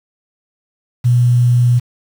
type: tone with quantisation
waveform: sine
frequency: 121.9 Hz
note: B2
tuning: 22 cents flat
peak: -8 dBFS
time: 1.04-1.8 s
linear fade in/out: 20 ms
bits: 6
effects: none